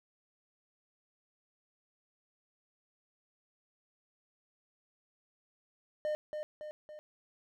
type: tone with echo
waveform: triangle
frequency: 607 Hz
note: D#5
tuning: 43 cents flat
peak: -29 dBFS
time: 6.05-6.15 s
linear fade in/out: 0 ms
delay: 280 ms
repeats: 3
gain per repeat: -5 dB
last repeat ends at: 6.99 s
effects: none